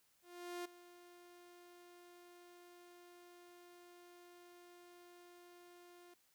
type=tone with ADSR envelope; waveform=sawtooth; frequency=351.7 Hz; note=F4; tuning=12 cents sharp; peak=-38 dBFS; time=0.22-6.14 s; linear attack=430 ms; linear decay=9 ms; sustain=-17 dB; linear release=4 ms; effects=white hiss -75 dBFS RMS until 6.34 s